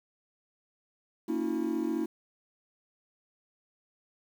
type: tone cluster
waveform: triangle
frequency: 230.8 / 279.8 / 323.5 / 358.4 Hz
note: A#3 / C#4 / E4 / F4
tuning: -17 / +16 / -32 / +45 cents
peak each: -33 / -33 / -29 / -35 dBFS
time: 1.28-2.06 s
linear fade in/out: 10 ms
effects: 9-bit